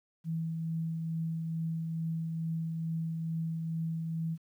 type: tone with tremolo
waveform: sine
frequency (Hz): 163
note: E3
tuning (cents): -19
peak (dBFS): -30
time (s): 0.24-4.38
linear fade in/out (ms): 50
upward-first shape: triangle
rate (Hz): 2.3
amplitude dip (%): 30
effects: 11-bit